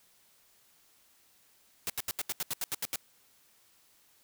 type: noise bursts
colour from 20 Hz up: white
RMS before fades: -33 dBFS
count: 11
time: 1.87-2.958 s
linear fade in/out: 0 ms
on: 28 ms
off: 78 ms
effects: white hiss -65 dBFS RMS until 4.23 s